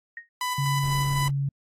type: tone with exponential decay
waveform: sine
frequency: 1864.7 Hz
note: A#6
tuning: in tune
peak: -31 dBFS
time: 0.17-0.29 s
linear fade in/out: 2 ms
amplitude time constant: 25 ms
type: tone with tremolo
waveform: sawtooth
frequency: 997 Hz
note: B5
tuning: 16 cents sharp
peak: -22 dBFS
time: 0.41-1.28 s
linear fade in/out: 2 ms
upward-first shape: square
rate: 4 Hz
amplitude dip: 30%
type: tone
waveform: sine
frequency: 139.1 Hz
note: C#3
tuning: 6 cents sharp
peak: -23 dBFS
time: 0.58-1.49 s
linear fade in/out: 5 ms
type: noise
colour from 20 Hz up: brown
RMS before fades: -37 dBFS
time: 0.83-1.3 s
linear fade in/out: 5 ms
effects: AAC 48 kbps